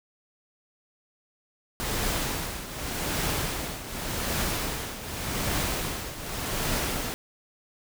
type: noise with tremolo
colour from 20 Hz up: pink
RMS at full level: -27 dBFS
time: 1.8-7.14 s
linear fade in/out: 0 ms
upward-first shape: triangle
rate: 0.86 Hz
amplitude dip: 75%
effects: none